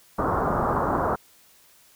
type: low-pass noise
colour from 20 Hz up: white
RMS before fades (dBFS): -24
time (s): 0.18-1.16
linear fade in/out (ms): 10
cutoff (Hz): 1300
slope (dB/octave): 48
effects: white hiss -56 dBFS RMS until 1.95 s